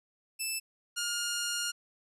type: tone pair in turn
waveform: 10% pulse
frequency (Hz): 2637 / 1417.2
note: E7 / F6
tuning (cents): 0 / +25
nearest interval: major seventh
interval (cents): 1075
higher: first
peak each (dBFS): -23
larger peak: neither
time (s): 0.39-0.6 / 0.96-1.72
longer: second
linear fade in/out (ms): 20
effects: resampled to 32000 Hz